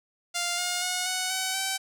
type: tone with pitch steps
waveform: 5% pulse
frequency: 699 / 712.5 / 726.2 / 740.1 / 754.4 / 768.9 Hz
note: F5 / F5 / F#5 / F#5 / F#5 / G5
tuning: +1 / +34 / -33 / 0 / +33 / -34 cents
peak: -15 dBFS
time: 0.34-1.78 s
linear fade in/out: 20 ms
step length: 240 ms
effects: none